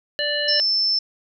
harmonic tone, 587.3 Hz, D5, in tune, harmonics 1 / 3 / 5 / 7, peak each -26 / -26 / -26 / -26 dBFS, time 0.19-0.6 s, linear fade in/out 0 ms
sine tone, 5300 Hz, E8, 9 cents sharp, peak -17 dBFS, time 0.48-0.99 s, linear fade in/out 5 ms
effects none

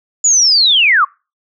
sine linear sweep, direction down, 7010 to 1052 Hz, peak -7 dBFS, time 0.24-1.05 s, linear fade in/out 10 ms, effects noise-tail reverb RT60 0.3 s tail -26 dB re dry

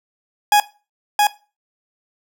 40% pulse tone with echo, 830.6 Hz, G#5, in tune, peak -9 dBFS, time 0.52-0.6 s, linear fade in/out 2 ms, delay 670 ms, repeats 1, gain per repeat -2 dB, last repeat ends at 1.27 s, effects noise-tail reverb RT60 0.3 s tail -17 dB re dry

